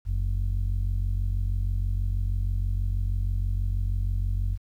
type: tone pair together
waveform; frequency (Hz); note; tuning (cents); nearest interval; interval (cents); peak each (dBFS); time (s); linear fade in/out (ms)
sine; 46.25 / 92.5; F#1 / F#2; 0 / 0; octave; 1200; -23 / -26; 0.05-4.58; 50
effects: tanh soft clip ceiling -20 dBFS + 10-bit